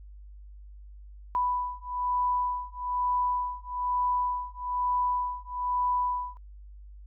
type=beating tone pair; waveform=sine; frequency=990 / 991.1 Hz; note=B5 / B5; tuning=+4 / +6 cents; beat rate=1.1 Hz; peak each=-29 dBFS; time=1.35-6.37 s; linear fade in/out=0 ms; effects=added 50 Hz sine -44 dBFS peak until 7.06 s